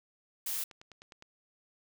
blue noise, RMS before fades -35 dBFS, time 0.46-0.64 s, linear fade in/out 5 ms
click train, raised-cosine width 0.2 ms, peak -33 dBFS, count 7, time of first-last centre 0.61-1.224 s, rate 9.77 Hz
effects none

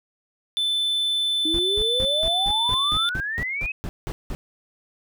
triangle tone, 3520 Hz, A7, in tune, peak -19 dBFS, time 0.57-3.09 s, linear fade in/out 0 ms
sine exponential sweep, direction up, 307 to 2583 Hz, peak -25 dBFS, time 1.45-3.72 s, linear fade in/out 5 ms
brown noise bursts, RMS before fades -29 dBFS, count 13, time 1.54-4.35 s, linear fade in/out 0 ms, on 50 ms, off 180 ms
effects none

